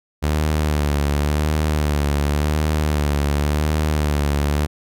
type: tone with vibrato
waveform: sawtooth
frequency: 74.4 Hz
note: D2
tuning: 23 cents sharp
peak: -13 dBFS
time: 0.22-4.67 s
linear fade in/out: 20 ms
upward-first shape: sine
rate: 0.91 Hz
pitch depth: 58 cents each way
effects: none